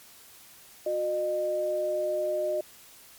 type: tone pair together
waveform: sine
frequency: 362.7 / 610 Hz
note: F#4 / D#5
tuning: -34 / -34 cents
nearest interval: major sixth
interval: 900 cents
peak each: -33 / -26 dBFS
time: 0.86-2.61 s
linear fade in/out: 5 ms
effects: white hiss -52 dBFS RMS until 3.18 s + MP3 96 kbps